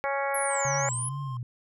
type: harmonic tone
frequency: 277.2 Hz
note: C#4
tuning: in tune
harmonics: 2 / 3 / 4 / 5 / 6 / 7 / 8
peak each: -30 / -31 / -35 / -36 / -37 / -38 / -37 dBFS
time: 0.04-0.89 s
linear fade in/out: 0 ms
type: exponential two-way sweep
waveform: sine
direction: down then up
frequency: 11480 to 5600 to 10680 Hz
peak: -30 dBFS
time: 0.34-1.09 s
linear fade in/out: 5 ms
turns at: 0.75 s
type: tone with pitch glide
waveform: triangle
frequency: 1013 to 1058.5 Hz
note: B5 to C6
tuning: +44 to +20 cents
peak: -37 dBFS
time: 0.5-1.37 s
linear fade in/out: 2 ms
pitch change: +76 cents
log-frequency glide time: 0.92-1.21 s
type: tone with vibrato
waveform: sine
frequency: 131.2 Hz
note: C3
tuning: 5 cents sharp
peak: -31 dBFS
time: 0.65-1.43 s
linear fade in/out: 2 ms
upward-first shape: sine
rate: 2.3 Hz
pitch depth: 140 cents each way
effects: none